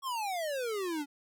square exponential sweep, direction down, 1119 to 277.2 Hz, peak -33 dBFS, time 0.02-1.06 s, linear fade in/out 50 ms, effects none

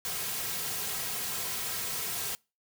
white noise with comb filter, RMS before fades -34 dBFS, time 0.05-2.35 s, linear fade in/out 0 ms, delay 3.4 ms, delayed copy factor -0.55, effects noise-tail reverb RT60 0.3 s tail -26 dB re dry

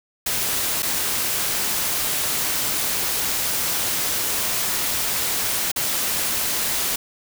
white noise with dropouts, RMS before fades -23 dBFS, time 0.26-6.96 s, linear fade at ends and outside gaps 5 ms, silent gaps 0.823-0.828 / 5.717-5.76 s, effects none

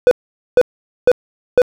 triangle tone bursts, 497.1 Hz, B4, 11 cents sharp, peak -3 dBFS, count 4, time 0.07-1.618 s, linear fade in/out 0 ms, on 42 ms, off 460 ms, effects none

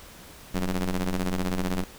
sawtooth ring-modulated tone, 90.6 Hz, F#2, 36 cents flat, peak -18 dBFS, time 0.54-1.84 s, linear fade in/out 5 ms, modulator 98.4 Hz, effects pink hiss -47 dBFS RMS until 1.98 s

